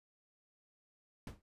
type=noise with exponential decay; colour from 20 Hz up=brown; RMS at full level=-39 dBFS; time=1.27-1.42 s; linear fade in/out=2 ms; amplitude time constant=32 ms; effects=resampled to 32000 Hz